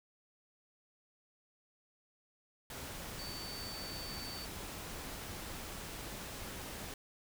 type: tone in noise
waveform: sine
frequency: 4550 Hz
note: C#8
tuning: 44 cents sharp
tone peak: -45 dBFS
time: 3.19-4.45 s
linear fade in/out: 2 ms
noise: pink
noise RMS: -45 dBFS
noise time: 2.7-6.94 s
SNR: -3 dB
effects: none